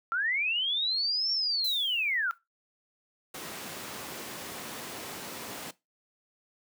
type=linear two-way sweep; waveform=sine; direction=up then down; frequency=1324 to 5500 to 1324 Hz; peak=-26 dBFS; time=0.12-2.31 s; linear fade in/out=0 ms; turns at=1.32 s
type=noise with exponential decay; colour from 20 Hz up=violet; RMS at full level=-37 dBFS; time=1.64-2.38 s; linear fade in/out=5 ms; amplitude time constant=160 ms
type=noise; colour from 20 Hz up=pink; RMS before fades=-39 dBFS; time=3.34-5.71 s; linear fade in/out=5 ms
effects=noise-tail reverb RT60 0.2 s tail -18 dB re dry + high-pass 200 Hz 12 dB/octave